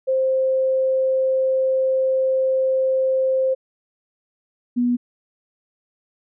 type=tone pair in turn; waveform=sine; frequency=525 / 243.7 Hz; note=C5 / B3; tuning=+6 / -23 cents; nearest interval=octave + minor second; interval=1329 cents; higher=first; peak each=-16 dBFS; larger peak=neither; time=0.07-3.55 / 4.76-4.97 s; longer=first; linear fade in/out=20 ms; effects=none